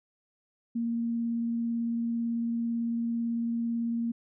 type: tone with vibrato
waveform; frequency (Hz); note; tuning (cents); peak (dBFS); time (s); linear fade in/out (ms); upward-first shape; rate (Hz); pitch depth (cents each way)
sine; 232.7; A#3; -3; -27; 0.75-4.12; 10; triangle; 18; 10
effects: none